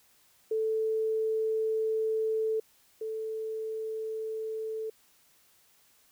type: tone pair in turn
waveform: sine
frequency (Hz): 440 / 440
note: A4 / A4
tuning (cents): 0 / 0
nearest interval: unison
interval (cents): 0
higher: neither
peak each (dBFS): -26 / -32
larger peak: first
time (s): 0.51-2.6 / 3.01-4.9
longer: first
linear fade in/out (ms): 5
effects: white hiss -64 dBFS RMS until 6.11 s